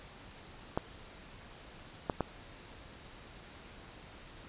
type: clicks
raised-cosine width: 1 ms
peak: -16 dBFS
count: 3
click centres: 0.775 / 2.098 / 2.207 s
effects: pink hiss -52 dBFS RMS until 4.48 s + resampled to 8000 Hz